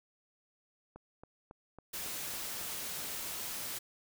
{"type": "click train", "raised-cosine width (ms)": 1, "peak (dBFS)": -35, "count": 7, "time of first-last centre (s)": [0.96, 2.613], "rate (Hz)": 3.63}
{"type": "noise", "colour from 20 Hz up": "white", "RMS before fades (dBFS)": -40, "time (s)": [1.93, 3.79], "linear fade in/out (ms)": 10}
{"effects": []}